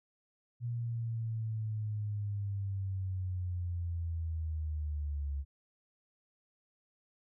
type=linear sweep; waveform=sine; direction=down; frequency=119.9 to 69.3 Hz; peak=-33 dBFS; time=0.6-5.45 s; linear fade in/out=50 ms; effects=none